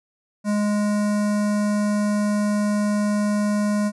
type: tone with notch filter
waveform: square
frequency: 207.7 Hz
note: G#3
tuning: in tune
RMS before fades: -21 dBFS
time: 0.44-3.92 s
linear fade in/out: 50 ms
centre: 3200 Hz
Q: 0.78
effects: resampled to 24000 Hz